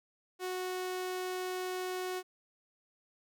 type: tone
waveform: sawtooth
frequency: 367.9 Hz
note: F#4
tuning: 10 cents flat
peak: -31 dBFS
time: 0.39-2.23 s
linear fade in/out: 50 ms
effects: none